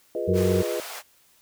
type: chord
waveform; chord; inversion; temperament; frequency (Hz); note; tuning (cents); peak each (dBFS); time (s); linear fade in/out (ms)
sine; F half-diminished seventh; none; equal; 349.2 / 415.3 / 493.9 / 622.3; F4 / Ab4 / Cb5 / Eb5; 0 / 0 / 0 / 0; -32 / -31 / -30 / -31; 0.15-0.8; 2
type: harmonic tone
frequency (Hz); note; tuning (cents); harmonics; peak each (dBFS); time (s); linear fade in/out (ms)
92.5; F#2; 0; 1 / 2 / 4 / 5; -25 / -25 / -25 / -25; 0.27-0.63; 20
type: high-pass noise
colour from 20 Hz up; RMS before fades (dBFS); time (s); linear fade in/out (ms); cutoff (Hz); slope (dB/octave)
pink; -37; 0.33-1.03; 50; 570; 24
effects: white hiss -60 dBFS RMS until 1.41 s

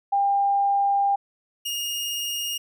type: tone pair in turn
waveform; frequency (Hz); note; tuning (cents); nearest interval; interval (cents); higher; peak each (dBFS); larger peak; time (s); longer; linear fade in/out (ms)
sine / sawtooth; 799 / 2847; G5 / F7; +33 / +33; octave + minor seventh; 2200; second; -18 / -23; first; 0.12-1.16 / 1.65-2.58; first; 10
effects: none

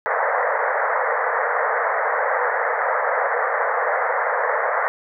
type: band-pass noise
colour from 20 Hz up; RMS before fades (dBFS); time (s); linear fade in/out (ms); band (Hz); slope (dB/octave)
pink; -21; 0.06-4.88; 0; 460 to 2000; 96
effects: none

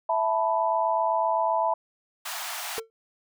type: chord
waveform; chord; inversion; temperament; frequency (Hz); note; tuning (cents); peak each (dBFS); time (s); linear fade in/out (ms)
sine; E suspended fourth; none; equal; 659.3 / 880 / 987.8; E5 / A5 / B5; 0 / 0 / 0; -26; 0.09-1.74; 5
type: high-pass noise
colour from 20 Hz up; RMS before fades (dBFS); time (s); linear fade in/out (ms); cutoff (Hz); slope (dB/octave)
pink; -34; 2.25-2.8; 10; 650; 96
type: tone with exponential decay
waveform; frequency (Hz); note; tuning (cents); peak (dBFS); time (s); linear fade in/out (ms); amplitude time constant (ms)
triangle; 450; A4; +39; -24; 2.78-2.9; 0; 24
effects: none

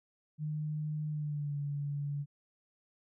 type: tone with pitch glide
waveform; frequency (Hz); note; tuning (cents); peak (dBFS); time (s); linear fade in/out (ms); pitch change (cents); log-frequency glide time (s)
sine; 152.2 to 143.66; D#3 to D3; -38 to -38; -33; 0.38-2.26; 50; -100; 1.08-1.57
effects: none

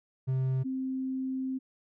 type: tone pair in turn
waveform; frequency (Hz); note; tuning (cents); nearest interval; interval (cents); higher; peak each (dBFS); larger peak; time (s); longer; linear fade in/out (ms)
triangle / sine; 131 / 262; C3 / C4; +2 / +2; octave; 1200; second; -24 / -30; first; 0.27-0.64 / 0.64-1.59; second; 20
effects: none

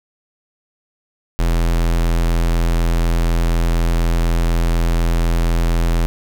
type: tone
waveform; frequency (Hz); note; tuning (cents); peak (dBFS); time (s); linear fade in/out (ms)
square; 42.05; E1; +35; -14; 1.39-6.06; 0
effects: none

